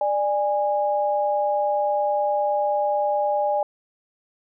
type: tone pair together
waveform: sine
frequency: 593.5 / 823 Hz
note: D5 / G#5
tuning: +18 / -16 cents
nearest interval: tritone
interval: 566 cents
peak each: -22 dBFS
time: 0.01-3.63 s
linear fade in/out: 2 ms
effects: none